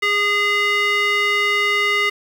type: tone with band-pass filter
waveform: square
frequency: 410 Hz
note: G#4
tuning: 22 cents flat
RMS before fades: -18 dBFS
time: 0.02-2.1 s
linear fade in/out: 10 ms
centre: 2200 Hz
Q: 2.6
effects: 7-bit